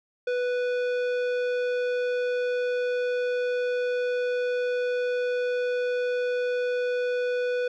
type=tone with tanh clipping; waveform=sine; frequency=493.9 Hz; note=B4; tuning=in tune; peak=-26 dBFS; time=0.27-7.68 s; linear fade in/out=5 ms; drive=14 dB; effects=none